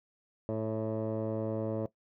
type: tone with low-pass filter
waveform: 15% pulse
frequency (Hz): 110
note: A2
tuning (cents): 0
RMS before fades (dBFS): -33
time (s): 0.49-1.86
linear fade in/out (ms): 0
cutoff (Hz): 620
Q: 9
effects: noise-tail reverb RT60 0.1 s tail -17 dB re dry